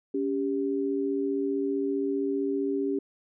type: tone pair together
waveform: sine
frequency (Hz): 280.1 / 395.4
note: C#4 / G4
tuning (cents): +18 / +15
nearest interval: tritone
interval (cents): 597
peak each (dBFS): -28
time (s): 0.14-2.99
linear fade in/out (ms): 5
effects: none